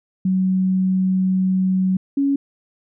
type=tone pair in turn; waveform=sine; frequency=187.3 / 278.5 Hz; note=F#3 / C#4; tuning=+21 / +8 cents; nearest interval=perfect fifth; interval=687 cents; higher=second; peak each=-15 dBFS; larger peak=neither; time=0.25-1.97 / 2.17-2.36 s; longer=first; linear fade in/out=5 ms; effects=none